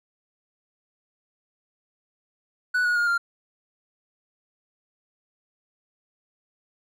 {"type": "tone with pitch steps", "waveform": "triangle", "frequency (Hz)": [1481, 1451.4, 1422.3, 1393.8], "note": ["F#6", "F#6", "F6", "F6"], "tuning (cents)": [1, -34, 31, -4], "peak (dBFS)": -18, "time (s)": [2.74, 3.18], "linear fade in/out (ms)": 10, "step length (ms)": 110, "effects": []}